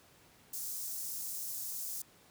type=high-pass noise; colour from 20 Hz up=white; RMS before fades=-40 dBFS; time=0.53-2.02 s; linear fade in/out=5 ms; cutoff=5600 Hz; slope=24 dB/octave; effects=pink hiss -62 dBFS RMS until 2.3 s + high-pass 80 Hz 12 dB/octave